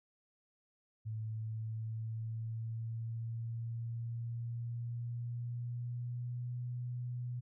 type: tone with pitch glide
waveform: sine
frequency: 109.9 to 122.65 Hz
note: A2 to B2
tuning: -2 to -12 cents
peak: -37 dBFS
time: 1.05-7.41 s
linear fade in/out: 20 ms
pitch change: +190 cents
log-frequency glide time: 1.21-6.59 s
effects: none